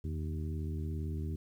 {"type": "harmonic tone with a mistuned harmonic", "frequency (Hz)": 77.78, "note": "D#2", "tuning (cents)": 0, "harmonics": [1, 2, 3, 4, 5], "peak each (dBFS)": [-35, -41, -45, -47, -49], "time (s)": [0.04, 1.36], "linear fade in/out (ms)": 5, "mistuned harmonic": 1, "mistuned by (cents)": 110, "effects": ["11-bit"]}